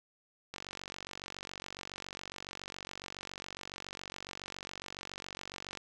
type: click train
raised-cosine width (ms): 0.2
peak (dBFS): -24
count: 248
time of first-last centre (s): 0.54-5.773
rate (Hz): 47.2
effects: none